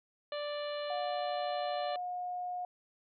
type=harmonic tone; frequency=587.3 Hz; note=D5; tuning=in tune; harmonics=1 / 2 / 3 / 4 / 5 / 6 / 7; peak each=-36 / -45 / -48 / -53 / -48 / -51 / -49 dBFS; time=0.32-1.96 s; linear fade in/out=2 ms
type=tone; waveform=sine; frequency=720 Hz; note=F#5; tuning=47 cents flat; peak=-35 dBFS; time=0.9-2.65 s; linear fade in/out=2 ms
effects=none